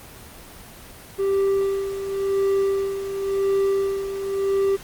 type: tone with tremolo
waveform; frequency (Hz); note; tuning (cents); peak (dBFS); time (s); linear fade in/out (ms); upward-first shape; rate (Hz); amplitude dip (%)
triangle; 392; G4; 0; -15; 1.18-4.77; 20; sine; 0.93; 65
effects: pink hiss -42 dBFS RMS until 4.83 s + Opus 24 kbps